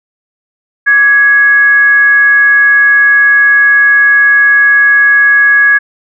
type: tone with frequency modulation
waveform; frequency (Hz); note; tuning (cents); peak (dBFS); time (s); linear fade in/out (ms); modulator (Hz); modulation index
sine; 1670; G#6; +9; -3; 0.86-5.79; 20; 508; 0.27
effects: none